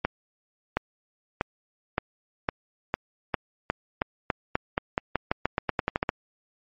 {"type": "accelerating click train", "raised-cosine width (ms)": 0.5, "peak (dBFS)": -8, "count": 23, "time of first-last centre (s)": [0.05, 6.091], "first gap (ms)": 720, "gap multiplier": 0.89, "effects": ["MP3 32 kbps"]}